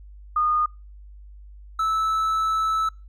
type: tone pair in turn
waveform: sine / triangle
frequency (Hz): 1226 / 1309.1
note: D#6 / E6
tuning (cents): -26 / -12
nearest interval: minor second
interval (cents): 114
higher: second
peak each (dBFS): -18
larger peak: neither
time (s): 0.36-0.66 / 1.79-2.89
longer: second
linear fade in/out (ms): 5
effects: noise-tail reverb RT60 0.3 s tail -26 dB re dry + added 50 Hz sine -41 dBFS peak until 3.08 s